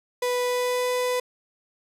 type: tone with pitch glide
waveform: 35% pulse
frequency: 493.9 to 498.5 Hz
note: B4 to B4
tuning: 0 to +16 cents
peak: -21 dBFS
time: 0.22-1.2 s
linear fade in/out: 5 ms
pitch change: +16 cents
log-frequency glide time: 0.45-0.89 s
effects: resampled to 32000 Hz